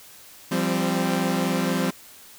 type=chord; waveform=sawtooth; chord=F suspended second; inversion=none; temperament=equal with one note detuned; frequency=172.01 / 196 / 261.6 Hz; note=F3 / G3 / C4; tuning=-26 / 0 / 0 cents; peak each=-22 dBFS; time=0.51-1.91 s; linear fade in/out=10 ms; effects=white hiss -47 dBFS RMS until 2.38 s